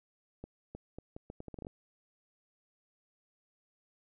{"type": "accelerating click train", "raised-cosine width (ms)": 2, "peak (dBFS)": -30, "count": 12, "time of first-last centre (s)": [0.44, 1.669], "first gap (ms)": 310, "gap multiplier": 0.76, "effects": []}